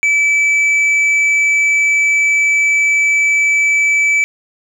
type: tone with hard clipping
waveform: sine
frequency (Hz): 2306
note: D7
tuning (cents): -32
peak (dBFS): -11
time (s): 0.03-4.24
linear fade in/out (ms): 0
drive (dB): 4
effects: none